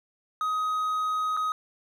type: tone with dropouts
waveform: triangle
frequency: 1258 Hz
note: D#6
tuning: 19 cents sharp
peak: -23 dBFS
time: 0.41-1.52 s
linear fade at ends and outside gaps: 1 ms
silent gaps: 1.367-1.372 s
effects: none